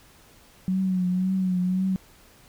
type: tone with vibrato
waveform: sine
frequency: 185 Hz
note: F#3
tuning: in tune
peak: -21 dBFS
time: 0.68-1.96 s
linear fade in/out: 0 ms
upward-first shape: triangle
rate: 1.9 Hz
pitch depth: 53 cents each way
effects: pink hiss -54 dBFS RMS until 2.48 s